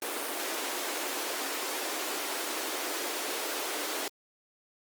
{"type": "high-pass noise", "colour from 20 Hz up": "pink", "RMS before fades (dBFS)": -34, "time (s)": [0.02, 4.08], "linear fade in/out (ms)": 2, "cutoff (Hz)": 290, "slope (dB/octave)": 48, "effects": ["Opus 32 kbps"]}